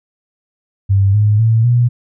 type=tone with pitch steps; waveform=sine; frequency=98.2 / 105.25 / 112.8 / 120.9 Hz; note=G2 / G#2 / A2 / B2; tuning=+4 / +24 / +44 / -36 cents; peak=-8 dBFS; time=0.89-1.89 s; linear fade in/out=20 ms; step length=250 ms; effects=none